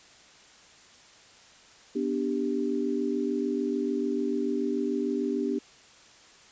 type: chord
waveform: sine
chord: G major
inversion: first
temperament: equal with one note detuned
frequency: 246.9 / 293.7 / 393.1 Hz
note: B3 / D4 / G4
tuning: 0 / 0 / +5 cents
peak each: -30 dBFS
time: 1.95-5.59 s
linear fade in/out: 10 ms
effects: white hiss -54 dBFS RMS until 6.51 s + resampled to 16000 Hz